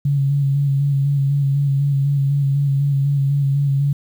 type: tone with vibrato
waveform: sine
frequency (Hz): 139.9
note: C#3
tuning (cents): +16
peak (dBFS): -14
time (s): 0.05-3.93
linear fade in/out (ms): 5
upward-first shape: square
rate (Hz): 4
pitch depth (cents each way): 25
effects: 8-bit